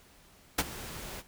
pink noise with ADSR envelope, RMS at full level -24 dBFS, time 0.58-1.23 s, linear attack 9 ms, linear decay 37 ms, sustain -18 dB, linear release 42 ms, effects pink hiss -59 dBFS RMS until 1.27 s

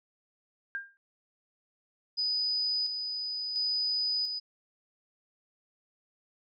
sine tone with exponential decay, 1600 Hz, G6, 35 cents sharp, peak -29 dBFS, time 0.75-0.97 s, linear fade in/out 0 ms, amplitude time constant 46 ms
sine tone with tremolo, 4978 Hz, D#8, in tune, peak -27 dBFS, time 2.17-4.4 s, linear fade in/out 20 ms, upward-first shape square, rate 0.72 Hz, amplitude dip 45%
effects none

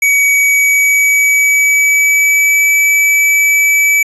square tone with pitch glide, 2266 to 2299 Hz, C#7 to D7, +37 to -37 cents, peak -8 dBFS, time 0.02-4.03 s, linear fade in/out 5 ms, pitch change +26 cents, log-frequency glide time 0.3-2.72 s, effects resampled to 32000 Hz

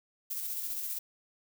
violet noise with tremolo, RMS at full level -35 dBFS, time 0.3-0.99 s, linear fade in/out 10 ms, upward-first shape square, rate 15 Hz, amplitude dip 30%, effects none

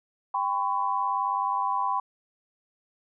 sine tone cluster, 794 / 1010 / 1109 Hz, G5 / B5 / C#6, +22 / +39 / 0 cents, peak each -30 / -26 / -31 dBFS, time 0.34-2 s, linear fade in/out 5 ms, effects none

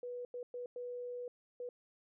sine tone bursts at uneven times, 490 Hz, B4, 14 cents flat, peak -40 dBFS, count 5, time 0.03-0.25 / 0.34-0.43 / 0.54-0.66 / 0.76-1.28 / 1.6-1.69 s, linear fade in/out 2 ms, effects none

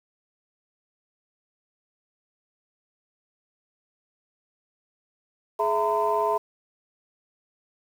sine tone cluster, 422.2 / 663 / 920 / 1017 Hz, G#4 / E5 / A#5 / C6, +29 / +10 / -23 / -50 cents, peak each -26 dBFS, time 5.59-6.38 s, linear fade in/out 10 ms, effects tanh soft clip ceiling -12 dBFS + 8-bit

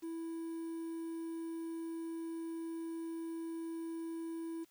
triangle tone with quantisation, 329.6 Hz, E4, in tune, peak -37 dBFS, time 0.02-4.65 s, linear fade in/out 20 ms, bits 10, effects white hiss -71 dBFS RMS until 4.7 s

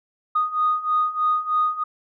sine beating tone pair, 1237 / 1240.2 Hz, D#6 / D#6, -10 / -6 cents, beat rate 3.2 Hz, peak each -23 / -20 dBFS, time 0.35-1.84 s, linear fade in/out 10 ms, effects tanh soft clip ceiling -11 dBFS

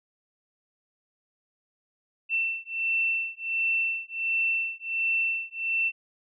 sine beating tone pair, 2685 / 2686.4 Hz, E7 / E7, +31 / +32 cents, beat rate 1.4 Hz, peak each -28 dBFS, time 2.29-5.92 s, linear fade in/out 50 ms, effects none

